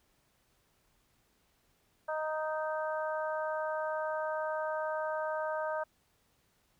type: harmonic tone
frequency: 311.1 Hz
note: D#4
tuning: in tune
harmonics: 2 / 3 / 4 / 5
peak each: -34 / -38 / -41 / -41 dBFS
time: 2.08-5.84 s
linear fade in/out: 10 ms
effects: pink hiss -72 dBFS RMS until 6.79 s